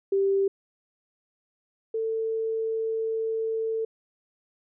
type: tone pair in turn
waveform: sine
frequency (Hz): 392 / 446.3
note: G4 / A4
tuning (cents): 0 / +25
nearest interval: major second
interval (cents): 225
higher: second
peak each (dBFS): -20 / -25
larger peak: first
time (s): 0.12-0.48 / 1.94-3.85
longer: second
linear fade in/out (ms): 5
effects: none